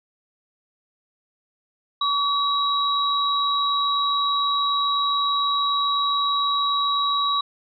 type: tone pair together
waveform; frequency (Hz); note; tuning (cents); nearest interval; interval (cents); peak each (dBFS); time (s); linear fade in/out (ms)
sine; 1136 / 3863; C#6 / B7; +42 / -39; octave + major sixth; 2119; -21 / -23; 2.01-7.41; 5
effects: none